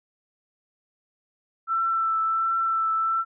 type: tone with vibrato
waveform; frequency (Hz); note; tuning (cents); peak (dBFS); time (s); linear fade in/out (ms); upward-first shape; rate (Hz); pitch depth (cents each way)
sine; 1332; E6; +18; -21; 1.67-3.25; 50; triangle; 1.4; 19
effects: none